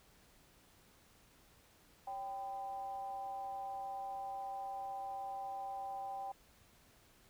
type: tone with frequency modulation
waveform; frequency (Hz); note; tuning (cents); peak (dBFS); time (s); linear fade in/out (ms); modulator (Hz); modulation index
sine; 784; G5; 0; -40; 2.07-6.32; 5; 226; 0.44
effects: pink hiss -66 dBFS RMS until 7.29 s